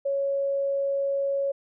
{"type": "tone", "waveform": "sine", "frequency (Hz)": 554.4, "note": "C#5", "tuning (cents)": 0, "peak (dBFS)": -23, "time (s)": [0.05, 1.52], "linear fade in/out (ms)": 10, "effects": []}